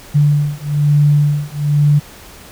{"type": "beating tone pair", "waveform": "sine", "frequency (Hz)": [146.1, 147.2], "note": ["D3", "D3"], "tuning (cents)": [-9, 4], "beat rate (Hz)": 1.1, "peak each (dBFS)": -13, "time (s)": [0.14, 2], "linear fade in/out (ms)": 20, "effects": ["pink hiss -38 dBFS RMS until 2.51 s"]}